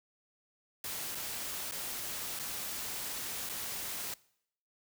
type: noise with dropouts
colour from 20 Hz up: white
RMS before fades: -39 dBFS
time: 0.84-4.14 s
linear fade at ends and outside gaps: 2 ms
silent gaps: 1.148-1.152 / 1.712-1.72 / 2.391-2.396 / 3.491-3.496 s
effects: noise-tail reverb RT60 0.7 s tail -22 dB re dry

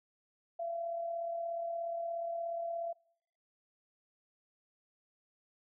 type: tone with amplitude modulation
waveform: sine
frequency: 677 Hz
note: E5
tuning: 46 cents sharp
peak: -33 dBFS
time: 0.59-2.93 s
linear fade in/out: 10 ms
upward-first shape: sine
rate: 36.9 Hz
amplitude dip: 40%
effects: noise-tail reverb RT60 0.7 s tail -25 dB re dry

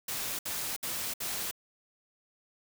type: noise bursts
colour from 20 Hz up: white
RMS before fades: -35 dBFS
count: 4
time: 0.08-1.512 s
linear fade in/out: 5 ms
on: 310 ms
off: 64 ms
effects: none

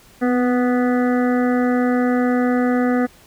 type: harmonic tone with a mistuned harmonic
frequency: 246.9 Hz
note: B3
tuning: in tune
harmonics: 1 / 2 / 3 / 5 / 6 / 7 / 8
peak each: -16 / -22 / -26 / -30 / -32 / -33 / -34 dBFS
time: 0.21-3.07 s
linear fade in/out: 20 ms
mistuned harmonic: 1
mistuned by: +21 cents
effects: pink hiss -49 dBFS RMS until 3.26 s

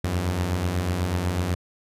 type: beating tone pair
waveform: sawtooth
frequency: 82.3 / 90.4 Hz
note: E2 / F#2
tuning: -2 / -40 cents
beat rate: 8.1 Hz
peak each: -26 / -20 dBFS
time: 0.04-1.55 s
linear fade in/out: 5 ms
effects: resampled to 32000 Hz

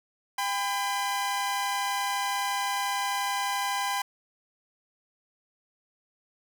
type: tone pair together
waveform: sawtooth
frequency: 800 / 1007.9 Hz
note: G5 / B5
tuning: +35 / +35 cents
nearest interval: major third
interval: 400 cents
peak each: -26 dBFS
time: 0.38-4.02 s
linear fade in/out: 5 ms
effects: none

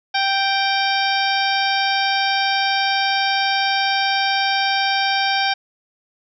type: harmonic tone with a mistuned harmonic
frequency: 784 Hz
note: G5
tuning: in tune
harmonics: 1 / 2 / 3 / 4 / 5 / 6 / 7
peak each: -20 / -23 / -25 / -26 / -27 / -28 / -28 dBFS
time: 0.14-5.54 s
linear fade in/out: 10 ms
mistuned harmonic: 5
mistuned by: -87 cents
effects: none

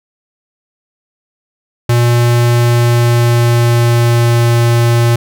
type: tone with pitch glide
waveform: square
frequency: 119.6 to 118.02 Hz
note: A#2 to A#2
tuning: +45 to +22 cents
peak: -8 dBFS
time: 1.89-5.16 s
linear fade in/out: 5 ms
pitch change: -23 cents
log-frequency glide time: 2.47-4.56 s
effects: none

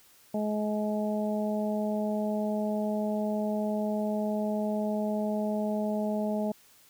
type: harmonic tone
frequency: 211.6 Hz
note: G#3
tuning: 33 cents sharp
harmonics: 1 / 2 / 3 / 4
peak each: -29 / -36 / -32 / -40 dBFS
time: 0.34-6.52 s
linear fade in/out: 5 ms
effects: white hiss -59 dBFS RMS until 6.89 s

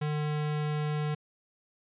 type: tone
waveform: square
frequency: 150.4 Hz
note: D3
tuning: 42 cents sharp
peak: -29 dBFS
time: 0.01-1.15 s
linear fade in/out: 10 ms
effects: resampled to 8000 Hz

